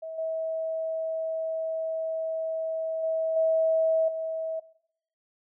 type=tone with level steps; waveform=sine; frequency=645 Hz; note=E5; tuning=38 cents flat; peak=-34 / -27 / -24 / -20 / -28 dBFS; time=0.02-4.6 s; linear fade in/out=10 ms; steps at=0.18 / 3.03 / 3.36 / 4.08 s; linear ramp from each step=5 ms; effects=noise-tail reverb RT60 0.7 s tail -19 dB re dry